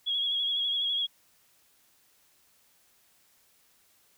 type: tone with vibrato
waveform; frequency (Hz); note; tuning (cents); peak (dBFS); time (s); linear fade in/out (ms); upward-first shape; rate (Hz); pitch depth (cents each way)
sine; 3322; G#7; 0; -26; 0.06-1.07; 20; sine; 12; 37
effects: white hiss -65 dBFS RMS until 4.17 s